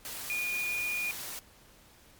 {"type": "tone in noise", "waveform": "sine", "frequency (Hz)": 2440, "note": "D#7", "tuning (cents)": -34, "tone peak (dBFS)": -30, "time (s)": [0.3, 1.11], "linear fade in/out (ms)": 0, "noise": "white", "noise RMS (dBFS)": -40, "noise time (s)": [0.05, 1.39], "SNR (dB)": 7, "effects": ["pink hiss -58 dBFS RMS until 2.19 s", "MP3 96 kbps"]}